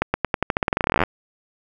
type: accelerating click train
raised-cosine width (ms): 0.5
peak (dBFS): -3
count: 24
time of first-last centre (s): 0.02-1.036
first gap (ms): 120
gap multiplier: 0.89
effects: none